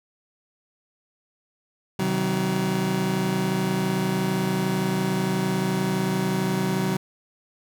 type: chord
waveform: 30% pulse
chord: C diminished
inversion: none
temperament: just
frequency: 130.81 / 156.98 / 188.37 Hz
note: C3 / Eb3 / Gb3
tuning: 0 / +16 / +31 cents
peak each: -27 / -27 / -21 dBFS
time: 1.99-6.97 s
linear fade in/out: 5 ms
effects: none